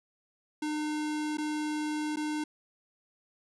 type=tone with dropouts; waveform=square; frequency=303.2 Hz; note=D#4; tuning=45 cents flat; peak=-31 dBFS; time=0.62-2.44 s; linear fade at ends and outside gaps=5 ms; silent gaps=1.372-1.382 / 2.16-2.169 s; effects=resampled to 24000 Hz